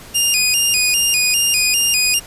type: tone with vibrato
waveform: 15% pulse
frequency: 2637 Hz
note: E7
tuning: in tune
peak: -6 dBFS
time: 0.14-2.2 s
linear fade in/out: 20 ms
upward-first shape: square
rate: 2.5 Hz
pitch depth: 110 cents each way
effects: pink hiss -38 dBFS RMS until 2.26 s + resampled to 32000 Hz